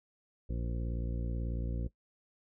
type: harmonic tone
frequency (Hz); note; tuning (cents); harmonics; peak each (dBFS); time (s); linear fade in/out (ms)
58.27; A#1; 0; 1 / 2 / 3 / 4 / 5 / 6 / 8 / 9; -34 / -40 / -44 / -46 / -48 / -50 / -52 / -53; 0.49-1.88; 10
effects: noise-tail reverb RT60 0.1 s tail -18 dB re dry